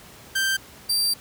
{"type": "tone pair in turn", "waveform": "sawtooth", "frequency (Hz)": [1568, 4699], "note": ["G6", "D8"], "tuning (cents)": [0, 0], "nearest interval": "octave + perfect fifth", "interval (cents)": 1900, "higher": "second", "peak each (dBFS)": -17, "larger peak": "neither", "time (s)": [[0.35, 0.57], [0.89, 1.14]], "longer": "second", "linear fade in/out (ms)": 10, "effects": ["pink hiss -46 dBFS RMS until 1.2 s", "high-pass 60 Hz 12 dB/octave"]}